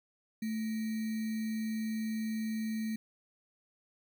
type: tone with sample-and-hold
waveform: sine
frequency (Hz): 220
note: A3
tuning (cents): 0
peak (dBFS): -32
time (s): 0.42-2.96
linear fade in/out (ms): 5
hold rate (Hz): 2100
effects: none